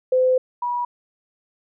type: tone pair in turn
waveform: sine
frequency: 512 / 969.6 Hz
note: C5 / B5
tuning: -38 / -32 cents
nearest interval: major seventh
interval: 1106 cents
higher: second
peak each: -14 / -21 dBFS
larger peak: first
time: 0.12-0.38 / 0.62-0.85 s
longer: first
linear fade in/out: 5 ms
effects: none